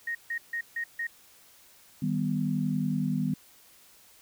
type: tone bursts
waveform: sine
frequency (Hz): 1864.7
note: A#6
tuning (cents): 0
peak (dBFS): -29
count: 5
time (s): 0.07-1.07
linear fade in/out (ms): 5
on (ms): 80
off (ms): 150
type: chord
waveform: sine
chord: Eb augmented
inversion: none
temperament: equal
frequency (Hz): 155.56 / 196 / 246.9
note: Eb3 / G3 / B3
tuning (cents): 0 / 0 / 0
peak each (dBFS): -30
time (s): 2.02-3.34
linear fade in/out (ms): 5
effects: white hiss -57 dBFS RMS until 4.21 s